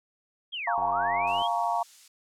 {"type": "linear two-way sweep", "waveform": "sine", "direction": "down then up", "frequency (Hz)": [3338, 672, 3338], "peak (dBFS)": -31, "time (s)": [0.52, 1.48], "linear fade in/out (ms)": 20, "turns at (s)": 0.8}
{"type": "chord", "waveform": "sine", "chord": "Bb minor seventh", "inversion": "second", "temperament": "just", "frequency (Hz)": [699.2, 839.1, 932.3, 1118.8], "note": ["F5", "Ab5", "Bb5", "Db6"], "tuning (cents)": [2, 18, 0, 16], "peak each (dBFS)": [-28, -34, -28, -33], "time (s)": [0.67, 1.83], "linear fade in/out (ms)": 5}
{"type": "click train", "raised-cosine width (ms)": 1, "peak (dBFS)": -28, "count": 60, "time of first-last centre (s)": [0.78, 1.419], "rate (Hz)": 92.3}
{"type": "noise", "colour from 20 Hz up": "violet", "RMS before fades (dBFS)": -41, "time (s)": [1.27, 2.08], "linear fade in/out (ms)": 5}
{"effects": ["low-pass 6000 Hz 12 dB/octave"]}